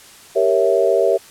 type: chord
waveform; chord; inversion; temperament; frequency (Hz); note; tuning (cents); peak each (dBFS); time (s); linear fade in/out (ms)
sine; G diminished seventh; none; equal; 392 / 466.2 / 554.4 / 659.3; G4 / Bb4 / Db5 / Fb5; 0 / 0 / 0 / 0; -18; 0.35-1.18; 20
effects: white hiss -43 dBFS RMS until 1.3 s + low-pass 11000 Hz 12 dB/octave